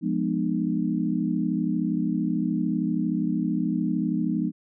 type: chord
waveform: sine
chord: F half-diminished seventh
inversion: none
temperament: equal with one note detuned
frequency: 174.61 / 207.7 / 246.9 / 304.5 Hz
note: F3 / Ab3 / Cb4 / Eb4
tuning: 0 / 0 / 0 / -37 cents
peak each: -28 dBFS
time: 0.01-4.52 s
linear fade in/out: 50 ms
effects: none